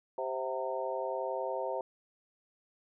harmonic tone with a mistuned harmonic, 130.81 Hz, C3, in tune, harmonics 3 / 4 / 5 / 6 / 7, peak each -40 / -36 / -38 / -43 / -39 dBFS, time 0.18-1.81 s, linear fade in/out 2 ms, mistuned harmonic 6, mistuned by -67 cents, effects none

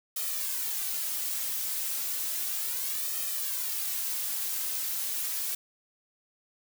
blue noise with flanger, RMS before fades -32 dBFS, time 0.16-5.55 s, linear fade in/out 5 ms, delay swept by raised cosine 1.6 to 3.9 ms, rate 0.33 Hz, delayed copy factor +0.8, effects none

